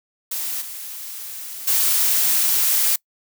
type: noise with level steps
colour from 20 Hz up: blue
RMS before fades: -26 / -33 / -18 dBFS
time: 0.31-2.96 s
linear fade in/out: 5 ms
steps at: 0.61 / 1.67 s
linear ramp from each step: 10 ms
effects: noise-tail reverb RT60 0.1 s tail -25 dB re dry